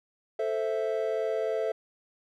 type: chord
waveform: triangle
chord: A minor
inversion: none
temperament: equal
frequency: 440 / 523.3 / 659.3 Hz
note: A4 / C5 / E5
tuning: 0 / 0 / 0 cents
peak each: -28 / -31 / -29 dBFS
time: 0.39-1.72 s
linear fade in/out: 5 ms
effects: none